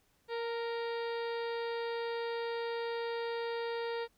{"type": "harmonic tone with a mistuned harmonic", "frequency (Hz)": 466.2, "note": "A#4", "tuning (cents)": 0, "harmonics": [1, 2, 3, 4, 5, 6, 7, 8, 9, 10], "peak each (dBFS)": [-35, -42, -48, -47, -52, -54, -56, -52, -57, -55], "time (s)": [0.28, 4.08], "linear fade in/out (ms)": 50, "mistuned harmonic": 2, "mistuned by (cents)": -21, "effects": ["pink hiss -72 dBFS RMS until 4.17 s"]}